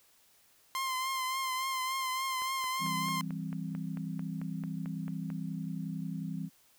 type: tone with vibrato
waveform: sawtooth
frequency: 1046.5 Hz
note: C6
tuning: in tune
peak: -28 dBFS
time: 0.75-3.21 s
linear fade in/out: 0 ms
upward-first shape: triangle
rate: 3.5 Hz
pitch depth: 41 cents each way
type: click train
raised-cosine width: 0.5 ms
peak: -33 dBFS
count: 14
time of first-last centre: 2.42-5.302 s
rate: 4.51 Hz
type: chord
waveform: sine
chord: C major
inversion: first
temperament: equal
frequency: 164.81 / 196 / 261.6 Hz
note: E3 / G3 / C4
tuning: 0 / 0 / 0 cents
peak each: -37 / -39 / -42 dBFS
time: 2.79-6.5 s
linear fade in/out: 50 ms
effects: white hiss -65 dBFS RMS until 6.78 s